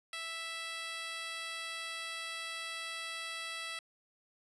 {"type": "tone with high-pass filter", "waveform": "10% pulse", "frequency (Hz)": 659.3, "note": "E5", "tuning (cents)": 0, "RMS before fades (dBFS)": -41, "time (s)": [0.13, 3.79], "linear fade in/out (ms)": 2, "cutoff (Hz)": 1300, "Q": 0.62, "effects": ["resampled to 22050 Hz"]}